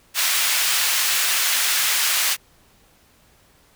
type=high-pass noise; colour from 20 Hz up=pink; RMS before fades=-20 dBFS; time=0.14-2.37 s; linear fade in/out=50 ms; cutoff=1800 Hz; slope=12 dB/octave; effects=pink hiss -56 dBFS RMS until 3.75 s